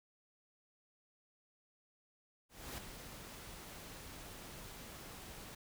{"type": "noise with ADSR envelope", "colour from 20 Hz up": "pink", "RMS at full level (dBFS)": -44, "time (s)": [2.49, 5.55], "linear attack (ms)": 290, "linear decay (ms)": 5, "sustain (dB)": -7, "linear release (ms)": 6, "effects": []}